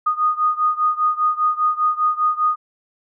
sine beating tone pair, 1234 / 1239 Hz, D#6 / D#6, -15 / -8 cents, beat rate 5 Hz, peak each -18 / -20 dBFS, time 0.06-2.56 s, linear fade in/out 10 ms, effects none

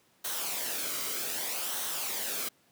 white noise with flanger, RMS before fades -34 dBFS, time 0.24-2.49 s, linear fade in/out 10 ms, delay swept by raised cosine 0.41 to 1.16 ms, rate 0.64 Hz, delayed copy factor -0.5, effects pink hiss -66 dBFS RMS until 2.71 s + high-pass 150 Hz 12 dB/octave

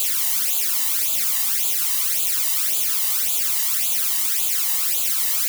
blue noise with flanger, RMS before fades -21 dBFS, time 0-5.48 s, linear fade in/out 0 ms, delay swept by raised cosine 0.27 to 1.05 ms, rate 1.8 Hz, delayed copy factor +0.95, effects none

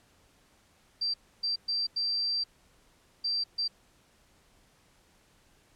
sine tone bursts at uneven times, 4699 Hz, D8, in tune, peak -27 dBFS, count 6, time 1.01-1.14 / 1.43-1.56 / 1.68-1.87 / 1.96-2.44 / 3.24-3.44 / 3.58-3.68 s, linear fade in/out 10 ms, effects pink hiss -64 dBFS RMS until 5.75 s + low-pass 11000 Hz 12 dB/octave

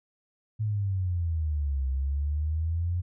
sine exponential two-way sweep, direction down then up, 110 to 65.41 to 89.7 Hz, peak -25 dBFS, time 0.59-3.02 s, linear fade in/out 20 ms, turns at 1.88 s, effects none

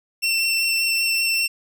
25% pulse tone with vibrato, 2700 Hz, E7, 41 cents sharp, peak -15 dBFS, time 0.22-1.48 s, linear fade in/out 20 ms, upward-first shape sine, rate 5.2 Hz, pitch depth 10 cents each way, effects none

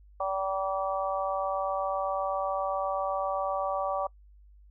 harmonic tone, 192.3 Hz, G3, 33 cents flat, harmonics 3 / 4 / 5 / 6, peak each -31 / -32 / -37 / -33 dBFS, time 0.2-4.07 s, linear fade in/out 5 ms, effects noise-tail reverb RT60 0.1 s tail -24 dB re dry + added 50 Hz sine -52 dBFS peak until 4.7 s

